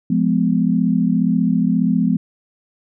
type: chord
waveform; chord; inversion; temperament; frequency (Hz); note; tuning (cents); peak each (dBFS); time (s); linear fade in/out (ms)
sine; F diminished; none; just; 174.61 / 209.5 / 251.4; F3 / Ab3 / Cb4; 0 / +15 / +31; -18; 0.1-2.17; 5
effects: none